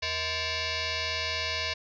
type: tone with frequency modulation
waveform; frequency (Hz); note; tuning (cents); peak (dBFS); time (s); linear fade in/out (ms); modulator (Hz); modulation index
sine; 1030; C6; -28; -28; 0.02-1.74; 10; 556; 7.5
effects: none